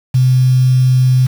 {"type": "tone with quantisation", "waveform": "sine", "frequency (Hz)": 128.2, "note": "C3", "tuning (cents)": -35, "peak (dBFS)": -7, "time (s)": [0.14, 1.27], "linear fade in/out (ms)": 10, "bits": 5, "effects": []}